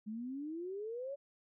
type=exponential sweep; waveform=sine; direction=up; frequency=207.7 to 575 Hz; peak=-39 dBFS; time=0.06-1.16 s; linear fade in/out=20 ms; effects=none